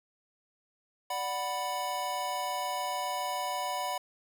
square chord, B minor, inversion first, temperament equal, 587.3 / 740 / 987.8 Hz, D5 / F#5 / B5, 0 / 0 / 0 cents, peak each -40 / -36 / -35 dBFS, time 1.1-3.98 s, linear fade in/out 5 ms, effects none

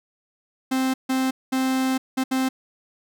45% pulse tone bursts at uneven times, 261.6 Hz, C4, in tune, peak -20 dBFS, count 5, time 0.71-0.94 / 1.09-1.31 / 1.52-1.98 / 2.17-2.24 / 2.31-2.49 s, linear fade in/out 10 ms, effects none

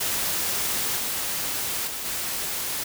white noise with level steps, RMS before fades -26 / -28 / -32 / -29 dBFS, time 0-2.84 s, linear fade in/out 10 ms, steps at 0.97 / 1.87 / 2.05 s, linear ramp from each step 5 ms, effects none

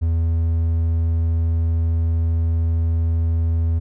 triangle tone, 82.41 Hz, E2, in tune, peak -14 dBFS, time 0.01-3.8 s, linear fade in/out 20 ms, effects none

